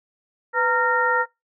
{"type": "harmonic tone with a mistuned harmonic", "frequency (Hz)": 461.8, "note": "A#4", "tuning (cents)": -16, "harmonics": [1, 2, 3, 4], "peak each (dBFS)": [-24, -23, -21, -24], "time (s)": [0.53, 1.26], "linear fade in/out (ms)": 50, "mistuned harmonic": 1, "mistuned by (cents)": 130, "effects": ["noise-tail reverb RT60 0.2 s tail -22 dB re dry"]}